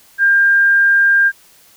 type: tone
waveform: sine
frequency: 1600 Hz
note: G6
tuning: 35 cents sharp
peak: -8 dBFS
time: 0.18-1.32 s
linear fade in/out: 50 ms
effects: white hiss -48 dBFS RMS until 1.76 s